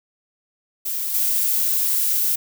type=noise with level steps; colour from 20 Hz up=violet; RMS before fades=-25 / -20 dBFS; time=0.85-2.36 s; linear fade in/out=10 ms; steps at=1.14 s; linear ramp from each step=5 ms; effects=none